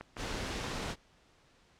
click train, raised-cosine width 0.5 ms, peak -27 dBFS, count 5, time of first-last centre 0.01-0.642 s, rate 6.33 Hz
pink noise, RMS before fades -37 dBFS, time 0.16-0.96 s, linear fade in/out 50 ms
effects pink hiss -65 dBFS RMS until 1.79 s + low-pass 6000 Hz 12 dB/octave

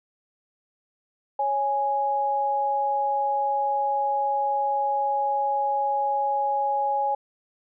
sine tone pair together, 554.4 / 830.6 Hz, C#5 / G#5, 0 / 0 cents, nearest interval perfect fifth, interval 700 cents, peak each -29 / -22 dBFS, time 1.39-7.15 s, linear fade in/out 5 ms, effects none

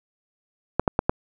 clicks, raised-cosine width 1 ms, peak -4 dBFS, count 4, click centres 0.796 / 0.878 / 0.991 / 1.095 s, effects none

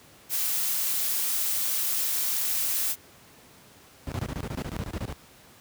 blue noise, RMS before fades -27 dBFS, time 0.29-2.96 s, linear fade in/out 50 ms
brown noise bursts, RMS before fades -27 dBFS, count 15, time 4.07-5.125 s, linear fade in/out 0 ms, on 47 ms, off 25 ms
effects pink hiss -53 dBFS RMS until 5.6 s + high-pass 80 Hz 12 dB/octave

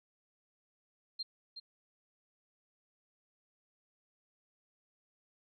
sine tone with echo, 4186 Hz, C8, in tune, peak -35 dBFS, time 1.19-1.23 s, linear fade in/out 10 ms, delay 370 ms, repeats 1, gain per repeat -8 dB, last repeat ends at 1.6 s, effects MP3 48 kbps

